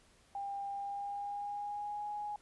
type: tone with pitch glide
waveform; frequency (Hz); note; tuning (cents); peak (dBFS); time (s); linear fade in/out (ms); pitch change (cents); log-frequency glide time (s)
sine; 799 to 831; G5 to G#5; +33 to +1; -37; 0.35-2.36; 2; +68; 0.74-2.05
effects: pink hiss -66 dBFS RMS until 2.41 s + resampled to 24000 Hz